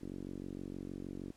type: tone with low-pass filter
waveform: 5% pulse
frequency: 46.44 Hz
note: F#1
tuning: 7 cents sharp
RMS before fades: -44 dBFS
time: 0.01-1.32 s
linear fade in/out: 10 ms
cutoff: 300 Hz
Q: 2.3
effects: pink hiss -66 dBFS RMS until 1.36 s + low-pass 11000 Hz 12 dB/octave